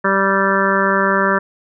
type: harmonic tone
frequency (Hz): 194.9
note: G3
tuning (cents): -10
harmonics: 1 / 2 / 3 / 5 / 6 / 7 / 8 / 9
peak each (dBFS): -21 / -21 / -21 / -21 / -21 / -21 / -21 / -21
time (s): 0.04-1.39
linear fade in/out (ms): 10
effects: none

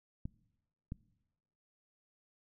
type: clicks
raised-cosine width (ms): 5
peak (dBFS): -27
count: 2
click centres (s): 0.255 / 0.921
effects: noise-tail reverb RT60 1.0 s tail -22 dB re dry

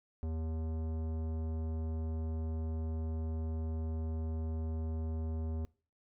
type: tone with tanh clipping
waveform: sine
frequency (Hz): 80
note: D#2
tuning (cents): +49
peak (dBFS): -36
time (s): 0.23-5.65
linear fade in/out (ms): 0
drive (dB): 16
effects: noise-tail reverb RT60 0.4 s tail -24 dB re dry

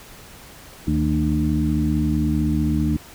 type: harmonic tone with a mistuned harmonic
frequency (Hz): 75.6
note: D#2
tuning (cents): -49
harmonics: 1 / 2 / 3 / 4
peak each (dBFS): -23 / -23 / -23 / -23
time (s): 0.87-2.97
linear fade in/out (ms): 5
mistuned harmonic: 2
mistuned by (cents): +53
effects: pink hiss -43 dBFS RMS until 3.14 s

